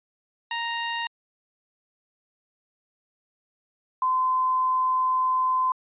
15% pulse / sine tone pair in turn, 932.3 / 1028 Hz, A#5 / C6, 0 / -31 cents, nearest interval major second, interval 169 cents, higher second, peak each -20 dBFS, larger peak neither, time 0.51-1.07 / 4.02-5.72 s, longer second, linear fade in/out 2 ms, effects resampled to 8000 Hz

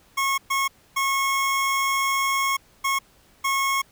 25% pulse tone bursts at uneven times, 1091 Hz, C#6, 28 cents flat, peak -17 dBFS, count 5, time 0.17-0.38 / 0.5-0.68 / 0.96-2.57 / 2.84-2.99 / 3.44-3.82 s, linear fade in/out 10 ms, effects pink hiss -57 dBFS RMS until 3.91 s

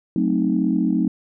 sine chord, F# diminished seventh, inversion none, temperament equal, 185 / 220 / 261.6 / 311.1 Hz, F#3 / A3 / C4 / Eb4, 0 / 0 / 0 / 0 cents, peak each -22 dBFS, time 0.16-1.08 s, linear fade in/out 2 ms, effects tanh soft clip ceiling -6 dBFS

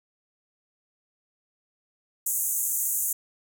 white band-pass noise, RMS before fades -27 dBFS, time 2.26-3.13 s, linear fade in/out 5 ms, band 6400 to 16000 Hz, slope 96 dB/octave, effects none

